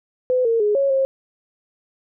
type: tone with pitch steps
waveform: sine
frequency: 506 / 458.4 / 417.2 / 552 / 536 Hz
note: B4 / A#4 / G#4 / C#5 / C5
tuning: +42 / -29 / +8 / -7 / +42 cents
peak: -15 dBFS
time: 0.3-1.05 s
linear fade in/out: 0 ms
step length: 150 ms
effects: none